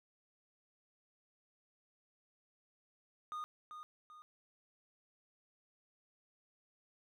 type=tone with echo; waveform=triangle; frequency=1228 Hz; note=D#6; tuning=23 cents flat; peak=-38 dBFS; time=3.32-3.44 s; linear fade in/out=0 ms; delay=390 ms; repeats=2; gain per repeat=-7 dB; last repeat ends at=4.22 s; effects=none